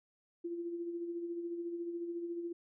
sine tone with tremolo, 342.4 Hz, F4, 34 cents flat, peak -35 dBFS, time 0.44-2.53 s, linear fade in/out 10 ms, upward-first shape sine, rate 14 Hz, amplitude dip 45%, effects none

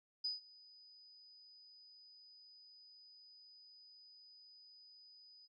sine tone with ADSR envelope, 4978 Hz, D#8, in tune, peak -35 dBFS, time 0.24-5.48 s, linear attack 10 ms, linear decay 150 ms, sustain -24 dB, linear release 32 ms, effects none

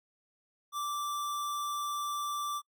square tone, 1171 Hz, D6, 5 cents flat, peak -33 dBFS, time 0.72-2.62 s, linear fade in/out 50 ms, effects noise-tail reverb RT60 0.1 s tail -26 dB re dry + MP3 96 kbps

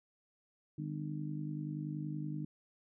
harmonic tone, 50.5 Hz, G#1, 48 cents flat, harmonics 3 / 4 / 5 / 6, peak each -39 / -46 / -47 / -43 dBFS, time 0.78-2.45 s, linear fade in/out 5 ms, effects none

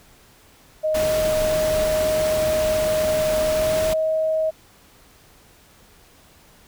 sine tone with pitch glide, 622.3 to 633.2 Hz, D#5 to D#5, 0 to +30 cents, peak -18 dBFS, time 0.83-4.51 s, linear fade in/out 20 ms, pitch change +30 cents, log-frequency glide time 3.5-3.93 s
pink noise, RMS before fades -28 dBFS, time 0.94-3.94 s, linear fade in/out 10 ms
effects pink hiss -52 dBFS RMS until 6.67 s

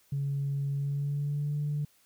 sine tone with pitch glide, 140 to 147.3 Hz, C#3 to D3, +18 to +6 cents, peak -27 dBFS, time 0.12-1.85 s, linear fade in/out 5 ms, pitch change +88 cents, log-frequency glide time 0.73-1.58 s, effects tanh soft clip ceiling -24 dBFS + white hiss -65 dBFS RMS until 2.05 s

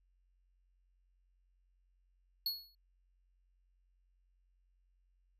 square tone with exponential decay, 4351 Hz, C#8, 33 cents flat, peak -31 dBFS, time 2.46-2.75 s, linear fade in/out 2 ms, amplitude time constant 62 ms, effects added 45 Hz sine -70 dBFS peak until 5.39 s

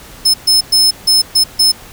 40% pulse tone bursts at uneven times, 5220 Hz, E8, 18 cents flat, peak -6 dBFS, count 6, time 0.25-0.34 / 0.47-0.61 / 0.72-0.91 / 1.07-1.22 / 1.35-1.44 / 1.59-1.72 s, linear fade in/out 10 ms, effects pink hiss -36 dBFS RMS until 1.92 s

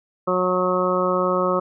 harmonic tone, 182.5 Hz, F#3, 24 cents flat, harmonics 1 / 2 / 3 / 4 / 5 / 6 / 7, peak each -27 / -24 / -22 / -34 / -32 / -25 / -25 dBFS, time 0.27-1.6 s, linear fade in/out 10 ms, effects none

